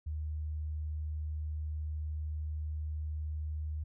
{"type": "tone", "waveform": "sine", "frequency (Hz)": 76.6, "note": "D#2", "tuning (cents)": -27, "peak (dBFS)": -34, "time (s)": [0.06, 3.84], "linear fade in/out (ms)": 10, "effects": []}